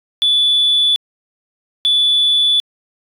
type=tone pair in turn; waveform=sine; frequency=3461 / 3461 Hz; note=A7 / A7; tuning=-29 / -29 cents; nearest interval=unison; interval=0 cents; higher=neither; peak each=-9 dBFS; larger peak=neither; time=0.22-0.96 / 1.85-2.6 s; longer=second; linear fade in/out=0 ms; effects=tanh soft clip ceiling -7 dBFS